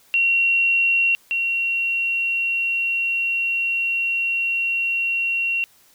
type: tone pair in turn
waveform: sine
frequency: 2740 / 2740 Hz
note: F7 / F7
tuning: -34 / -34 cents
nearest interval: unison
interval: 0 cents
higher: neither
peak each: -15 / -19 dBFS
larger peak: first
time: 0.14-1.15 / 1.31-5.64 s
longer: second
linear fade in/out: 0 ms
effects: white hiss -55 dBFS RMS until 5.94 s